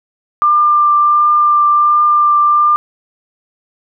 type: tone with vibrato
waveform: sine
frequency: 1191 Hz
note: D6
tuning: 24 cents sharp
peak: -7 dBFS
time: 0.42-2.76 s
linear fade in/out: 0 ms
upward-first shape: triangle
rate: 1.4 Hz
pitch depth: 13 cents each way
effects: none